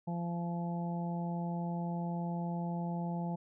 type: harmonic tone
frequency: 171.8 Hz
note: F3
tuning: 28 cents flat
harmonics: 1 / 2 / 3 / 4 / 5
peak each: -34 / -47 / -48 / -45 / -44 dBFS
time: 0.07-3.36 s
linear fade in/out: 10 ms
effects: none